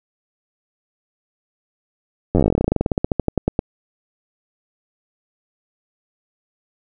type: slowing click train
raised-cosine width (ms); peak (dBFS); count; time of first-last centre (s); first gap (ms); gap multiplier
2; -3; 30; 2.35-3.591; 10; 1.09
effects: none